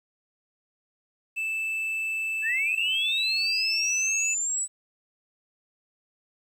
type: tone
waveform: triangle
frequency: 2637 Hz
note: E7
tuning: in tune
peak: -25 dBFS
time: 1.36-4.35 s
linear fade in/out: 20 ms
type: linear sweep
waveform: sine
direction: up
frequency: 1678 to 8000 Hz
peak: -25 dBFS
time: 2.42-4.68 s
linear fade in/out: 50 ms
effects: 10-bit